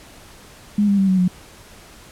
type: tone with pitch steps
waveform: sine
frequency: 206.8 / 200.1 / 193.62 / 187.35 / 181.28 Hz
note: G#3 / G3 / G3 / F#3 / F#3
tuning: -7 / +36 / -21 / +22 / -35 cents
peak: -13 dBFS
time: 0.78-1.28 s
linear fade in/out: 5 ms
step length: 100 ms
effects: pink hiss -44 dBFS RMS until 2.11 s + low-pass 12000 Hz 12 dB/octave